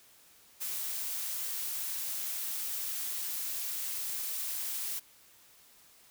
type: noise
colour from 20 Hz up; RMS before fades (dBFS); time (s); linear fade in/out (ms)
blue; -36; 0.6-5; 20
effects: white hiss -60 dBFS RMS until 6.1 s